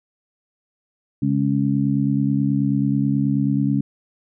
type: harmonic tone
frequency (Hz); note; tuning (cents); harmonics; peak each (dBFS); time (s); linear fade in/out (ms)
69.3; C#2; 0; 2 / 3 / 4; -21 / -21 / -21; 1.22-3.81; 5
effects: none